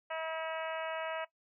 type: harmonic tone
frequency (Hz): 321.6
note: E4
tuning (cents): -43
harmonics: 2 / 3 / 4 / 5 / 6 / 7 / 8 / 9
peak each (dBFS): -38 / -42 / -44 / -46 / -48 / -49 / -50 / -51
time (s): 0.1-1.25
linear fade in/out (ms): 10
effects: noise-tail reverb RT60 0.1 s tail -17 dB re dry